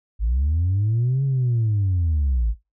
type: linear two-way sweep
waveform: sine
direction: up then down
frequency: 50 to 138.59 to 50 Hz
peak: -16 dBFS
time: 0.19-2.55 s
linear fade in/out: 50 ms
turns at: 1.24 s
effects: noise-tail reverb RT60 0.2 s tail -19 dB re dry + tanh soft clip ceiling -15 dBFS